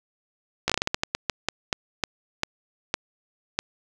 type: slowing click train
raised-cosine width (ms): 0.2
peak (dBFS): -5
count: 17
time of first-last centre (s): 0.68-3.59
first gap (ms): 16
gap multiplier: 1.28
effects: none